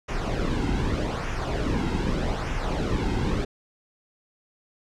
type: noise with flanger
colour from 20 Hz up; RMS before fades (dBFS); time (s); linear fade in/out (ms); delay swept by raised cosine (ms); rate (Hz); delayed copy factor
brown; -26; 0.08-3.45; 10; 0.23 to 1.73; 0.82; -0.6
effects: low-pass 6000 Hz 12 dB/octave